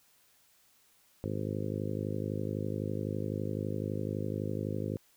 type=harmonic tone; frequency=51.91 Hz; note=G#1; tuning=in tune; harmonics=2 / 3 / 4 / 5 / 6 / 7 / 8 / 9 / 10; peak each=-37 / -39 / -40 / -41 / -42 / -42 / -43 / -44 / -44 dBFS; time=1.24-4.97 s; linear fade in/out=0 ms; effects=white hiss -66 dBFS RMS until 5.16 s